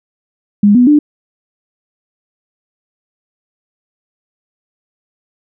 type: tone with pitch steps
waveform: sine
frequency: 204.8 / 246.4 / 296.4 Hz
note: G#3 / B3 / D4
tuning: -24 / -4 / +16 cents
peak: -4 dBFS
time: 0.63-0.99 s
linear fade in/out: 5 ms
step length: 120 ms
effects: none